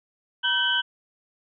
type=tone cluster; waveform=sine; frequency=962 / 1538 / 3013 / 3255 Hz; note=B5 / G6 / F#7 / G#7; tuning=-46 / -33 / +31 / -36 cents; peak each=-32 / -24 / -24 / -29 dBFS; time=0.43-0.82 s; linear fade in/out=20 ms; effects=none